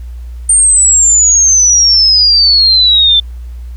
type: exponential sweep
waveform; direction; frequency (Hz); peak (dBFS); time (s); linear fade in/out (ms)
sine; down; 8870 to 3520; -4; 0.49-3.2; 5
effects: added 60 Hz sine -22 dBFS peak until 3.76 s + pink hiss -49 dBFS RMS until 3.76 s